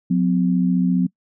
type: tone pair together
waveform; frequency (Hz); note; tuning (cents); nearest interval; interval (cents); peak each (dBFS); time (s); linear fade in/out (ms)
sine; 180.67 / 255.5; F#3 / C4; -41 / -41; tritone; 600; -16 / -20; 0.1-1.07; 10
effects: noise-tail reverb RT60 0.1 s tail -24 dB re dry